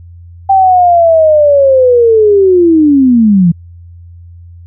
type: linear sweep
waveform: sine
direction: down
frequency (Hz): 784 to 163.5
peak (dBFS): -3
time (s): 0.49-3.52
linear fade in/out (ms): 10
effects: added 86 Hz sine -30 dBFS peak until 4.66 s